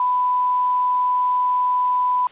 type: tone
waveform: sine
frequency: 996 Hz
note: B5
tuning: 14 cents sharp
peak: -16 dBFS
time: 0-2.27 s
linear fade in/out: 2 ms
effects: white hiss -45 dBFS RMS until 2.31 s + resampled to 8000 Hz